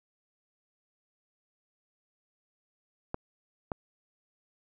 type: clicks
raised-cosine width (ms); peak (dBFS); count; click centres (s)
1; -18; 2; 3.144 / 3.718
effects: none